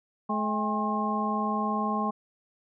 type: harmonic tone with a mistuned harmonic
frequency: 214 Hz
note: A3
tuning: 48 cents flat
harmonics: 1 / 2 / 3 / 4 / 5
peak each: -29 / -37 / -37 / -32 / -30 dBFS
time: 0.29-2.11 s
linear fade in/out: 10 ms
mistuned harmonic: 4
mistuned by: -92 cents
effects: none